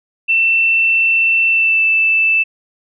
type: tone with pitch glide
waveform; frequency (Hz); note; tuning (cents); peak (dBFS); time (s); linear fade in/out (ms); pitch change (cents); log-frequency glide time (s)
sine; 2681 to 2644; E7 to E7; +29 to +5; -10; 0.28-2.44; 20; -24; 1.48-1.84
effects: none